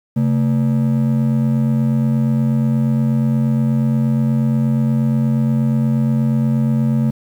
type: ring-modulated tone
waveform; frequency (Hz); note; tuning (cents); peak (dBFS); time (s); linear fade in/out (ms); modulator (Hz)
triangle; 179.1; F3; +44; -8; 0.16-7.11; 10; 44.2
effects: 8-bit